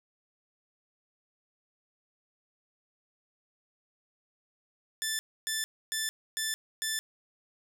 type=tone bursts; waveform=10% pulse; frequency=1759 Hz; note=A6; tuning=1 cent flat; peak=-21 dBFS; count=5; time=5.02-6.99 s; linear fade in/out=0 ms; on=170 ms; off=280 ms; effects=none